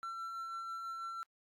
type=tone with tremolo; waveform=triangle; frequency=1349 Hz; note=E6; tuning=40 cents sharp; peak=-37 dBFS; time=0.03-1.23 s; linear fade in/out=0 ms; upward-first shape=sine; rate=6.1 Hz; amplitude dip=25%; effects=AAC 64 kbps